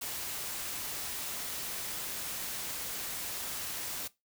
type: noise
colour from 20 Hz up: white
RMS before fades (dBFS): -38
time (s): 0.01-4.08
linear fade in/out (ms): 10
effects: noise-tail reverb RT60 0.2 s tail -19 dB re dry